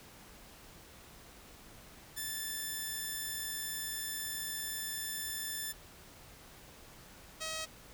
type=tone pair in turn; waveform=5% pulse; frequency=1759 / 636.8 Hz; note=A6 / D#5; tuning=-1 / +40 cents; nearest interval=octave + tritone; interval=1759 cents; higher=first; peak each=-26 dBFS; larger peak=neither; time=2.16-5.73 / 7.4-7.66 s; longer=first; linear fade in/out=20 ms; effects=pink hiss -55 dBFS RMS until 7.93 s